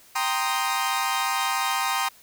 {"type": "chord", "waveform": "sawtooth", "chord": "C minor seventh", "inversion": "second", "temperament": "equal", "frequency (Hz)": [784, 932.3, 1046.5, 1244.5], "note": ["G5", "Bb5", "C6", "Eb6"], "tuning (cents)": [0, 0, 0, 0], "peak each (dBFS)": -25, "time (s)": [0.15, 2.09], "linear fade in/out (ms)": 10, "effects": ["white hiss -53 dBFS RMS until 2.22 s"]}